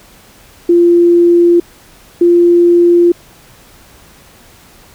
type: tone pair in turn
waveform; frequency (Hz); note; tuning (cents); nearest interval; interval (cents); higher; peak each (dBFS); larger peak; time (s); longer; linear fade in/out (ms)
sine; 345.3 / 346.6; F4 / F4; -20 / -13; unison; 7; second; -4; neither; 0.69-1.6 / 2.21-3.12; neither; 5
effects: pink hiss -42 dBFS RMS until 4.94 s